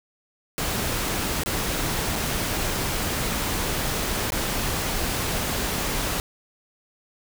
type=noise with dropouts; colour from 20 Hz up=pink; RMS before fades=-26 dBFS; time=0.58-6.2 s; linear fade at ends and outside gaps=0 ms; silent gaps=1.435-1.46 / 2.156-2.16 / 4.304-4.321 s; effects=none